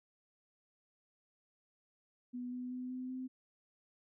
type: tone with pitch steps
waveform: sine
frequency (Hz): 246.9 / 249.5 / 252.1 / 254.7 / 257.4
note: B3 / B3 / B3 / C4 / C4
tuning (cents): 0 / +18 / +36 / -46 / -28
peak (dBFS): -39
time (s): 2.33-3.28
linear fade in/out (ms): 20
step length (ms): 190
effects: none